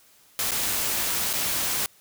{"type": "noise with dropouts", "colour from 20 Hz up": "white", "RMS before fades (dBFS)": -26, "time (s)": [0.39, 1.86], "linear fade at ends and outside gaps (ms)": 1, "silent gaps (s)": [[0.509, 0.517], [1.33, 1.335]], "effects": ["white hiss -57 dBFS RMS until 2 s"]}